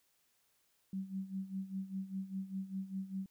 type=tone with tremolo; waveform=sine; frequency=191.7 Hz; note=G3; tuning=38 cents flat; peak=-35 dBFS; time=0.93-3.26 s; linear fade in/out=2 ms; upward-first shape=sine; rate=5 Hz; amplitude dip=80%; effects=white hiss -75 dBFS RMS until 3.3 s